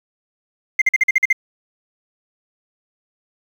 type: tone bursts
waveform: sine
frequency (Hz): 2093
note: C7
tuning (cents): 0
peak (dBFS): -8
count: 8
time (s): 0.79-1.328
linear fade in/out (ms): 5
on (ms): 27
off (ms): 46
effects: tanh soft clip ceiling -8 dBFS + 7-bit